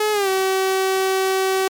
sawtooth tone with pitch glide, 425.3 to 381.1 Hz, G#4 to G4, +41 to -49 cents, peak -13 dBFS, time 0-1.68 s, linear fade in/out 5 ms, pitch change -190 cents, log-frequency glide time 0.12-0.29 s, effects MP3 96 kbps

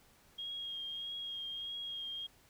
sine tone with vibrato, 3256 Hz, G#7, 35 cents flat, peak -39 dBFS, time 0.38-2.27 s, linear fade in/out 10 ms, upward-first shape triangle, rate 1.6 Hz, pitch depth 25 cents each way, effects pink hiss -65 dBFS RMS until 2.49 s

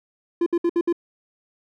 triangle tone bursts, 343.1 Hz, F4, 31 cents flat, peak -15 dBFS, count 5, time 0.41-0.927 s, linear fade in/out 5 ms, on 53 ms, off 63 ms, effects none

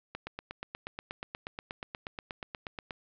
click train, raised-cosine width 0.3 ms, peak -21 dBFS, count 24, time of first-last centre 0.15-2.908 s, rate 8.34 Hz, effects low-pass 4000 Hz 12 dB/octave

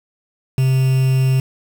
triangle tone with quantisation, 131.5 Hz, C3, 9 cents sharp, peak -10 dBFS, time 0.58-1.4 s, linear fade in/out 2 ms, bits 5, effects none

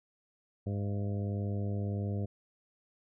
harmonic tone with a mistuned harmonic, 101.5 Hz, G#2, 39 cents flat, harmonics 1 / 2 / 3 / 4 / 5 / 6 / 7, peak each -32 / -38 / -45 / -45 / -46 / -50 / -52 dBFS, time 0.66-2.26 s, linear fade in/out 10 ms, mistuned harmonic 7, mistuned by -52 cents, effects none

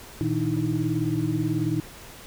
sine tone cluster, 116.9 / 158 / 304 / 322.4 Hz, A#2 / D#3 / D#4 / E4, +5 / +27 / -40 / -38 cents, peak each -28 dBFS, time 0.21-1.8 s, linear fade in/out 0 ms, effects pink hiss -44 dBFS RMS until 2.26 s

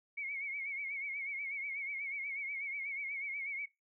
sine tone with vibrato, 2217 Hz, C#7, in tune, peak -37 dBFS, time 0.17-3.66 s, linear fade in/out 10 ms, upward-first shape triangle, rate 8.2 Hz, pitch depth 87 cents each way, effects noise-tail reverb RT60 0.2 s tail -19 dB re dry

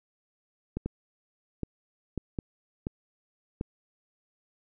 clicks, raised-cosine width 3 ms, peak -18 dBFS, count 7, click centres 0.77 / 0.86 / 1.633 / 2.177 / 2.388 / 2.869 / 3.611 s, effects none

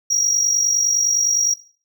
triangle tone with amplitude modulation, 5690 Hz, F8, 31 cents sharp, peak -11 dBFS, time 0.1-1.54 s, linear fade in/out 10 ms, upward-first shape sine, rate 49.8 Hz, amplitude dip 70%, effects noise-tail reverb RT60 0.4 s tail -17 dB re dry + tanh soft clip ceiling -8 dBFS

